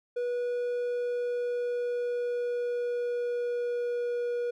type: tone with pitch glide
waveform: triangle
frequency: 486.7 to 481.4 Hz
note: B4 to B4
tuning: -25 to -44 cents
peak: -26 dBFS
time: 0.16-4.51 s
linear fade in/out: 10 ms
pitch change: -19 cents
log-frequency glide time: 0.76-4.37 s
effects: none